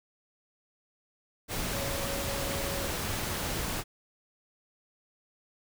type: tone in noise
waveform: sine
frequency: 555 Hz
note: C#5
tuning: 2 cents sharp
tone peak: -38 dBFS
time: 1.71-2.91 s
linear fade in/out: 50 ms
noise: pink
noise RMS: -33 dBFS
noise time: 1.48-3.84 s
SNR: -8 dB
effects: none